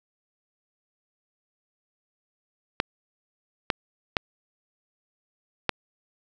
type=clicks; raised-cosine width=0.3 ms; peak=-5 dBFS; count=4; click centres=2.801 / 3.702 / 4.168 / 5.693 s; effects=none